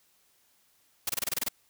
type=noise bursts; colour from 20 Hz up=white; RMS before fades=-29 dBFS; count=9; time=1.07-1.486 s; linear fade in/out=5 ms; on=24 ms; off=25 ms; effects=white hiss -67 dBFS RMS until 1.69 s